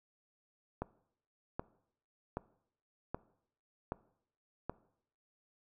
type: click train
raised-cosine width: 1 ms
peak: -22 dBFS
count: 6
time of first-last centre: 0.82-4.696 s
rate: 1.29 Hz
effects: noise-tail reverb RT60 0.7 s tail -20 dB re dry